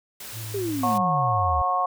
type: noise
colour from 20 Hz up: white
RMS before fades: -38 dBFS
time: 0.2-0.98 s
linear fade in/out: 5 ms
type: tone with vibrato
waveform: triangle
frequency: 109.4 Hz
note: A2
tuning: 9 cents flat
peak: -31 dBFS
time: 0.32-1.04 s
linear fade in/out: 50 ms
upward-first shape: triangle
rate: 3.5 Hz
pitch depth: 35 cents each way
type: exponential sweep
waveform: sine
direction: down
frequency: 416.6 to 69.3 Hz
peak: -25 dBFS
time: 0.54-1.62 s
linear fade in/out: 5 ms
type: harmonic tone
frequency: 181.9 Hz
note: F#3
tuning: 29 cents flat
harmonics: 3 / 4 / 5 / 6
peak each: -33 / -24 / -33 / -23 dBFS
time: 0.83-1.86 s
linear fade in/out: 5 ms
effects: none